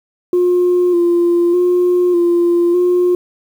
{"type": "tone with vibrato", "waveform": "sine", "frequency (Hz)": 351.4, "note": "F4", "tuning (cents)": 11, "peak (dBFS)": -8, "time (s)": [0.33, 3.15], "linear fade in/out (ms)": 2, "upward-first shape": "square", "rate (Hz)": 0.83, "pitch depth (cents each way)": 28, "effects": ["tanh soft clip ceiling -7 dBFS", "7-bit"]}